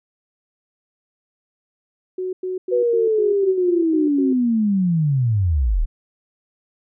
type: tone bursts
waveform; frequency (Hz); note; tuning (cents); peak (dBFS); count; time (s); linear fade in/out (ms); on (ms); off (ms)
sine; 370; F#4; 0; -22; 9; 2.18-4.33; 5; 150; 100
type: linear sweep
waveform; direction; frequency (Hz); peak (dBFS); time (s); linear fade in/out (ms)
sine; down; 497.8 to 30.85; -15; 2.71-5.86; 20
effects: none